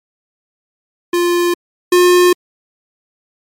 square tone pair in turn, 349.2 / 357.2 Hz, F4 / F4, 0 / +39 cents, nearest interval unison, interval 39 cents, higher second, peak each -12 / -7 dBFS, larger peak second, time 1.13-1.54 / 1.92-2.33 s, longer neither, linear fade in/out 5 ms, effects MP3 64 kbps

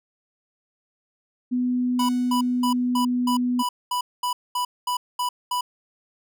sine tone with pitch glide, 248.6 to 247 Hz, B3 to B3, +12 to 0 cents, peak -20 dBFS, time 1.51-3.63 s, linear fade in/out 20 ms, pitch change -12 cents, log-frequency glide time 1.79-3.27 s
square tone bursts, 987.8 Hz, B5, in tune, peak -23 dBFS, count 12, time 1.99-5.61 s, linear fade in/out 5 ms, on 100 ms, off 220 ms
5% pulse tone with exponential decay, 740 Hz, F#5, in tune, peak -26 dBFS, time 1.99-2.91 s, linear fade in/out 5 ms, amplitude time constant 200 ms
effects none

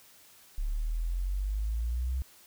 sine exponential sweep, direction up, 34.98 to 66.5 Hz, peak -28 dBFS, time 0.58-2.22 s, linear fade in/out 0 ms, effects white hiss -57 dBFS RMS until 2.46 s

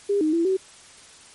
sine tone with pitch steps, 403.4 / 310.3 / 335 / 379.8 Hz, G4 / D#4 / E4 / F#4, +50 / -5 / +28 / +45 cents, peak -18 dBFS, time 0.09-0.57 s, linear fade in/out 10 ms, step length 120 ms, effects white hiss -48 dBFS RMS until 1.34 s + MP3 48 kbps

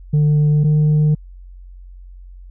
sine tone pair in turn, 149.3 / 151.47 Hz, D3 / D#3, +29 / -46 cents, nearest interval unison, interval 25 cents, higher second, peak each -8 dBFS, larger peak neither, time 0.13-0.64 / 0.64-1.15 s, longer neither, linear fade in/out 10 ms, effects tanh soft clip ceiling -10 dBFS + added 45 Hz sine -35 dBFS peak until 2.5 s

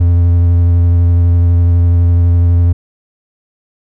triangle tone with vibrato, 86.4 Hz, F2, 18 cents flat, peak -4 dBFS, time 0-2.73 s, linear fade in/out 10 ms, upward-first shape sine, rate 12 Hz, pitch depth 17 cents each way, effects none

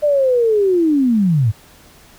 sine linear sweep, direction down, 604 to 98.1 Hz, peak -11 dBFS, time 0.02-1.52 s, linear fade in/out 20 ms, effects pink hiss -46 dBFS RMS until 2.18 s

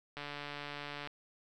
click train, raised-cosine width 0.3 ms, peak -26 dBFS, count 132, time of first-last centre 0.17-1.073 s, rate 145 Hz, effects none

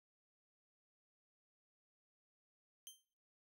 15% pulse tone with exponential decay, 3136 Hz, G7, in tune, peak -40 dBFS, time 2.87-3.05 s, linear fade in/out 0 ms, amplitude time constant 37 ms, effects noise-tail reverb RT60 0.7 s tail -25 dB re dry

